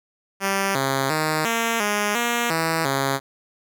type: tone with pitch steps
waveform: 5% pulse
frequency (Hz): 195.7 / 135.4 / 155.7 / 229.6 / 207.1 / 237.5 / 162.8 / 136.6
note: G3 / C#3 / D#3 / A#3 / G#3 / A#3 / E3 / C#3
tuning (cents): -3 / -40 / +2 / -26 / -5 / +33 / -21 / -25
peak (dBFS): -9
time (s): 0.4-3.2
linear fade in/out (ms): 50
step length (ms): 350
effects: none